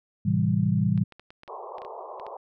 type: chord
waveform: sine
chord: A minor seventh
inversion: none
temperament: equal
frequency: 110 / 130.81 / 164.81 / 196 Hz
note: A2 / C3 / E3 / G3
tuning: 0 / 0 / 0 / 0 cents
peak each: -26 / -28 / -25 / -25 dBFS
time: 0.25-1.04 s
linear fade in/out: 10 ms
type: clicks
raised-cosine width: 0.3 ms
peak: -30 dBFS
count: 11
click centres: 0.977 / 1.123 / 1.196 / 1.305 / 1.434 / 1.478 / 1.783 / 1.819 / 1.849 / 2.198 / 2.266 s
type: band-pass noise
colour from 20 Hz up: white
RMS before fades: -39 dBFS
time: 1.48-2.37 s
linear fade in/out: 5 ms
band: 380 to 1100 Hz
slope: 96 dB/octave
effects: none